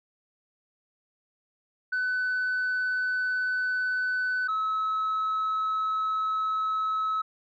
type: tone pair in turn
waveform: sine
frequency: 1503 / 1291.5 Hz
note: F#6 / E6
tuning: +27 / -36 cents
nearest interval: minor third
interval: 263 cents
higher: first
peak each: -23 dBFS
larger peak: neither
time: 1.92-4.48 / 4.48-7.22 s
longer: second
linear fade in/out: 10 ms
effects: tanh soft clip ceiling -23 dBFS